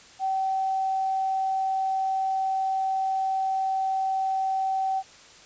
sine tone, 767 Hz, G5, 38 cents flat, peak -23 dBFS, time 0.19-5.03 s, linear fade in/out 50 ms, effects white hiss -50 dBFS RMS until 5.45 s + resampled to 16000 Hz

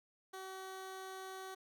15% pulse tone, 379.5 Hz, F#4, 44 cents sharp, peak -39 dBFS, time 0.33-1.55 s, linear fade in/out 10 ms, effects none

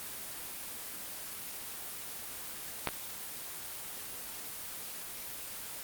clicks, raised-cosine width 0.3 ms, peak -11 / -19 dBFS, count 2, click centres 2.873 / 2.888 s, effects white hiss -42 dBFS RMS until 5.83 s + Opus 24 kbps

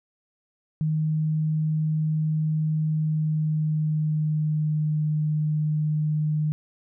sine tone with pitch glide, 155.56 to 152.71 Hz, D#3 to D#3, 0 to -32 cents, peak -21 dBFS, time 0.81-6.52 s, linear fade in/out 0 ms, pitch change -32 cents, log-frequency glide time 2.86-5 s, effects none

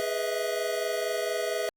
square chord, E major seventh, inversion first, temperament equal with one note detuned, 415.3 / 493.9 / 635 / 659.3 Hz, G#4 / B4 / D#5 / E5, 0 / 0 / +35 / 0 cents, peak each -34 dBFS, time 0-1.69 s, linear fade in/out 0 ms, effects Opus 48 kbps

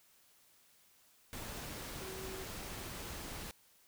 sine tone in noise, 378.7 Hz, F#4, 40 cents sharp, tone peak -46 dBFS, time 2.01-2.44 s, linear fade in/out 0 ms, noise pink, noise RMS -45 dBFS, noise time 1.33-3.51 s, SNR -4 dB, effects white hiss -67 dBFS RMS until 3.87 s

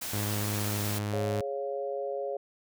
white noise, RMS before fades -36 dBFS, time 0.01-0.99 s, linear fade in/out 10 ms
sawtooth tone, 103.83 Hz, G#2, in tune, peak -26 dBFS, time 0.13-1.41 s, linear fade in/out 5 ms
sine chord, Db major, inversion second, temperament equal, 415.3 / 554.4 / 698.5 Hz, Ab4 / Db5 / F5, 0 / 0 / 0 cents, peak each -35 / -33 / -39 dBFS, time 1.13-2.37 s, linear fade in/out 5 ms
effects none

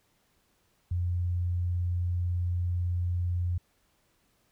sine tone, 88.2 Hz, F2, 18 cents sharp, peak -26 dBFS, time 0.91-3.58 s, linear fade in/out 5 ms, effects pink hiss -70 dBFS RMS until 4.51 s

